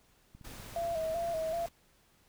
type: click train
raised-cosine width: 5 ms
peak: -39 dBFS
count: 17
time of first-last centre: 0.35-1.35 s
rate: 16 Hz
type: noise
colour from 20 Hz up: pink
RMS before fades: -48 dBFS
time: 0.44-1.69 s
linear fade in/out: 10 ms
type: tone with vibrato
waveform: sine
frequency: 660 Hz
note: E5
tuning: 2 cents sharp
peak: -31 dBFS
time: 0.76-1.66 s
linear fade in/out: 2 ms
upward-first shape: square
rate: 2.6 Hz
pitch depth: 50 cents each way
effects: pink hiss -67 dBFS RMS until 2.28 s